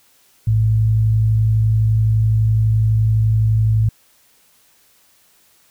sine tone pair together, 58.14 / 110 Hz, A#1 / A2, -4 / 0 cents, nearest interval major seventh, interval 1104 cents, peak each -23 / -12 dBFS, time 0.47-3.89 s, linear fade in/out 5 ms, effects white hiss -55 dBFS RMS until 5.7 s

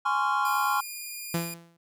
triangle chord, Db major seventh, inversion second, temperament just, 831.5 / 1039.4 / 1108.7 / 1385.9 Hz, Ab5 / C6 / Db6 / F6, +2 / -12 / 0 / -14 cents, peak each -27 dBFS, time 0.05-0.81 s, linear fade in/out 10 ms
5% pulse tone with vibrato, 2427 Hz, D#7, 44 cents flat, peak -27 dBFS, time 0.45-1.54 s, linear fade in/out 2 ms, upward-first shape sine, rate 18 Hz, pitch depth 10 cents each way
sawtooth tone with exponential decay, 168.9 Hz, E3, 42 cents sharp, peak -20 dBFS, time 1.34-1.77 s, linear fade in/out 5 ms, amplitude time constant 93 ms
effects none

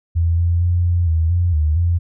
sine tone with pitch steps, 83.9 / 85.7 / 87.6 / 87.1 / 81.1 / 87.7 / 76.6 / 86 Hz, E2 / F2 / F2 / F2 / E2 / F2 / D#2 / F2, +31 / -32 / +6 / -4 / -28 / +8 / -27 / -26 cents, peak -13 dBFS, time 0.15-1.99 s, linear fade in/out 20 ms, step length 230 ms, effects none

